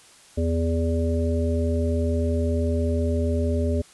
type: harmonic tone with a mistuned harmonic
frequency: 82.3 Hz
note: E2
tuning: 2 cents flat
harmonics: 1 / 3 / 5 / 7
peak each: -22 / -27 / -29 / -30 dBFS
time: 0.37-3.82 s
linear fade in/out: 10 ms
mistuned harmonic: 7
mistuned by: +23 cents
effects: white hiss -51 dBFS RMS until 3.93 s + resampled to 24000 Hz